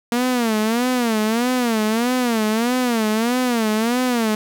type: tone with vibrato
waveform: sawtooth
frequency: 233.1 Hz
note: A#3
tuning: in tune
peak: -13 dBFS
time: 0.12-4.35 s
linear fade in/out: 2 ms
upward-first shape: sine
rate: 1.6 Hz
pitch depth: 150 cents each way
effects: none